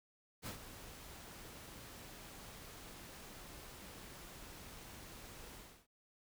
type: noise with ADSR envelope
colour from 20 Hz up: pink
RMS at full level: -44 dBFS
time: 0.42-5.87 s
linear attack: 47 ms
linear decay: 100 ms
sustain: -9 dB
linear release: 310 ms
effects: none